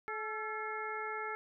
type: harmonic tone with a mistuned harmonic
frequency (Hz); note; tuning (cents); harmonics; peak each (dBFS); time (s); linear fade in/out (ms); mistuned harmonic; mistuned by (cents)
430.9; A4; -36; 1 / 2 / 3 / 4 / 5; -43 / -43 / -41 / -45 / -44; 0.08-1.35; 0; 3; +64
effects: none